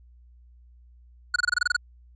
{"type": "tone bursts", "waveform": "square", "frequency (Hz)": 1458, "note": "F#6", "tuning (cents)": -26, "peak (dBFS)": -19, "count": 10, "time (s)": [1.34, 1.765], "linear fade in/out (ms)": 5, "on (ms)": 20, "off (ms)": 25, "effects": ["added 60 Hz sine -50 dBFS peak until 2.15 s", "resampled to 16000 Hz"]}